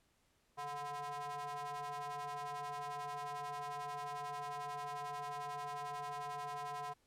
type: ring-modulated tone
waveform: square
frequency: 146.1 Hz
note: D3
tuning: 9 cents flat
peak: -39 dBFS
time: 0.57-6.94 s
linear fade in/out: 20 ms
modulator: 871 Hz
effects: pink hiss -75 dBFS RMS until 7.06 s + low-pass 12000 Hz 12 dB/octave